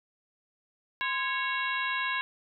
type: harmonic tone with a mistuned harmonic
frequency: 551 Hz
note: C#5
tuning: 11 cents flat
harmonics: 2 / 3 / 4 / 5 / 6 / 7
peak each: -33 / -32 / -35 / -36 / -43 / -40 dBFS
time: 1.01-2.21 s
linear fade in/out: 0 ms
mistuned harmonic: 2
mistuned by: -110 cents
effects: none